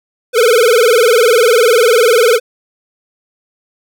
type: tone with vibrato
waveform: square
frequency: 467.8 Hz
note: A#4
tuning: 6 cents sharp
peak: -7 dBFS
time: 0.33-2.4 s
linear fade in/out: 50 ms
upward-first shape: sine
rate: 20 Hz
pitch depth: 150 cents each way
effects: none